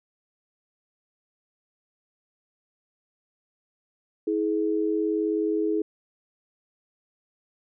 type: tone pair together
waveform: sine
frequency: 322.9 / 421.9 Hz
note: E4 / G#4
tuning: -36 / +27 cents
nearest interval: perfect fourth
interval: 463 cents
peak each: -25 dBFS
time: 4.27-5.82 s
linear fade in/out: 5 ms
effects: none